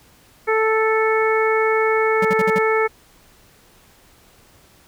harmonic tone, 440 Hz, A4, in tune, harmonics 1 / 2 / 3 / 4 / 5, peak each -17 / -24 / -23 / -26 / -24 dBFS, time 0.47-2.88 s, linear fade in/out 20 ms
square tone bursts, 189.5 Hz, F#3, 42 cents sharp, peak -21 dBFS, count 5, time 2.22-2.587 s, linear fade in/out 5 ms, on 31 ms, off 53 ms
effects pink hiss -52 dBFS RMS until 4.87 s

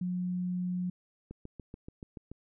sine tone, 180.2 Hz, F#3, 45 cents flat, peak -30 dBFS, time 0.01-0.9 s, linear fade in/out 5 ms
click train, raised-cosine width 3 ms, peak -30 dBFS, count 8, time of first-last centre 1.31-2.316 s, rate 6.96 Hz
effects none

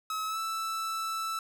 45% pulse tone with pitch glide, 1286 to 1320.6 Hz, E6 to E6, -43 to +3 cents, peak -31 dBFS, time 0.1-1.39 s, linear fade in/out 2 ms, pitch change +46 cents, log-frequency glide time 0.26-0.39 s, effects none

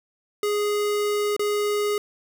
square tone with dropouts, 414.8 Hz, G#4, 2 cents flat, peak -22 dBFS, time 0.43-1.98 s, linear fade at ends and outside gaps 2 ms, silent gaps 1.365-1.394 s, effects none

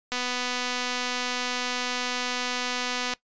click train, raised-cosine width 0.2 ms, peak -12 dBFS, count 749, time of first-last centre 0.12-3.136 s, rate 248 Hz, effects noise-tail reverb RT60 0.1 s tail -19 dB re dry + resampled to 16000 Hz

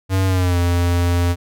square tone with pitch glide, 95.1 to 87.21 Hz, F#2 to F2, +48 to -2 cents, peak -15 dBFS, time 0.09-1.36 s, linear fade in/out 50 ms, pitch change -150 cents, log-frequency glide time 0.26-0.58 s, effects none

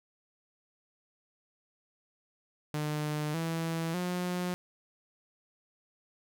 sawtooth tone with pitch steps, 150.7 / 164.34 / 179.21 Hz, D3 / E3 / F3, +45 / -5 / +45 cents, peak -27 dBFS, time 2.74-4.54 s, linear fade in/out 0 ms, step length 600 ms, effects none

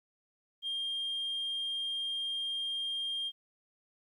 sine tone, 3208 Hz, G7, 39 cents sharp, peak -31 dBFS, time 0.62-3.32 s, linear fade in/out 50 ms, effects tanh soft clip ceiling -30 dBFS + 12-bit

